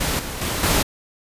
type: noise with level steps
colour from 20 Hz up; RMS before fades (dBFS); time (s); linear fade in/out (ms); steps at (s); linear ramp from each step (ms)
pink; -22 / -30 / -24 / -18; 0-0.83; 10; 0.19 / 0.41 / 0.63; 5
effects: resampled to 32000 Hz